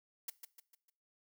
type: noise with echo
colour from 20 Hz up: blue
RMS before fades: -40 dBFS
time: 0.28-0.3 s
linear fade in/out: 5 ms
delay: 150 ms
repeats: 4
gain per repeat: -7 dB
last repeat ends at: 0.9 s
effects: noise-tail reverb RT60 0.4 s tail -19 dB re dry